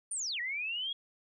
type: linear two-way sweep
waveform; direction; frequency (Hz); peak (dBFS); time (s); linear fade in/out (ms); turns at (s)
sine; down then up; 9480 to 1864.7 to 3340; -33; 0.11-0.93; 5; 0.4
effects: none